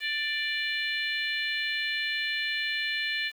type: harmonic tone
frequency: 589 Hz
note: D5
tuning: 5 cents sharp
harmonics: 3 / 4 / 5 / 6 / 7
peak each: -31 / -33 / -35 / -37 / -38 dBFS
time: 0-3.32 s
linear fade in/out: 50 ms
effects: 9-bit